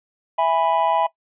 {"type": "chord", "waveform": "triangle", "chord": "E major", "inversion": "none", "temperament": "just", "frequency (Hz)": [659.3, 824.1, 988.9], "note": ["E5", "G#5", "B5"], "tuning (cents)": [0, -14, 2], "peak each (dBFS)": -19, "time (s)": [0.38, 1.07], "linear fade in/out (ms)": 10, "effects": ["noise-tail reverb RT60 0.1 s tail -19 dB re dry", "resampled to 8000 Hz"]}